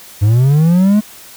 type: linear sweep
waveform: triangle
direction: up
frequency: 98 to 215.6 Hz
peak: -5 dBFS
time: 0.21-1.01 s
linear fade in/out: 20 ms
effects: white hiss -37 dBFS RMS until 1.36 s